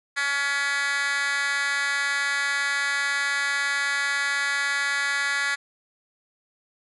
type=tone with high-pass filter; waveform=10% pulse; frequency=281.9 Hz; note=C#4; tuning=29 cents sharp; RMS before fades=-25 dBFS; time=0.16-5.56 s; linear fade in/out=20 ms; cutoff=1800 Hz; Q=2.8; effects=resampled to 24000 Hz